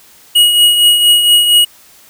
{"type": "tone with tremolo", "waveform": "square", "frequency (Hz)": 2898, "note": "F#7", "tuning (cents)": -37, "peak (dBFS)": -4, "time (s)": [0.35, 1.65], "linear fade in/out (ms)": 10, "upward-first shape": "triangle", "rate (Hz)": 4.3, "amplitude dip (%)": 55, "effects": ["white hiss -43 dBFS RMS until 2.09 s"]}